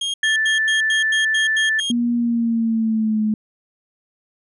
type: tone bursts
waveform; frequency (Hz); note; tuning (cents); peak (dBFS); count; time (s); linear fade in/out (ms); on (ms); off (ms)
40% pulse; 3241; G#7; -43; -20; 9; 0.01-1.916; 5; 130; 92
type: tone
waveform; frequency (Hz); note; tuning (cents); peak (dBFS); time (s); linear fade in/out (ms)
sine; 1760; A6; 0; -16; 0.23-1.8; 2
type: tone with pitch glide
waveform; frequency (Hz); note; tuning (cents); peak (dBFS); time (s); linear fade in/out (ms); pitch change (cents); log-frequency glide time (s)
sine; 238.3 to 214.8; A#3 to A3; +38 to -41; -16; 1.9-3.34; 2; -179; 2.15-3.22
effects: resampled to 24000 Hz